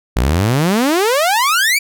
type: exponential sweep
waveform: sawtooth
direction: up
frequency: 54 to 2385 Hz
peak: -8 dBFS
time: 0.16-1.79 s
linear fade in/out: 10 ms
effects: none